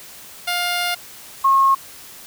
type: tone pair in turn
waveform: 10% pulse / sine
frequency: 706 / 1083.2 Hz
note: F5 / C#6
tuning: +19 / -40 cents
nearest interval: perfect fifth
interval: 741 cents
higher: second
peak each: -11 dBFS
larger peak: neither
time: 0.47-0.95 / 1.44-1.75 s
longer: first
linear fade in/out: 10 ms
effects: white hiss -40 dBFS RMS until 2.26 s